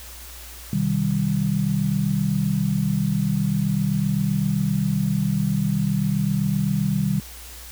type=chord; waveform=sine; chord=C minor; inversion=none; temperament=equal with one note detuned; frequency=127.97 / 155.56 / 196 Hz; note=C3 / Eb3 / G3; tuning=-38 / 0 / 0 cents; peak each=-26 / -23 / -22 dBFS; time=0.73-7.2 s; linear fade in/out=2 ms; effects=added 60 Hz sine -41 dBFS peak until 7.71 s + white hiss -41 dBFS RMS until 7.71 s